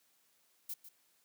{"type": "noise with echo", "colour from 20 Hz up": "violet", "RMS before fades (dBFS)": -41, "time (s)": [0.69, 0.74], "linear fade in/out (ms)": 5, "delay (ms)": 150, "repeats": 1, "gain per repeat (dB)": -12, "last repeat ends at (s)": 0.89, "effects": ["white hiss -72 dBFS RMS until 1.24 s", "high-pass 150 Hz 12 dB/octave"]}